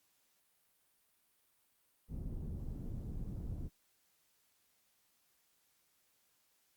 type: low-pass noise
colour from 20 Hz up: pink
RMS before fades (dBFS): -42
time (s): 2.08-3.7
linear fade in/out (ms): 50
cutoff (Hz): 200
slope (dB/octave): 12
effects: white hiss -75 dBFS RMS until 6.76 s + Opus 48 kbps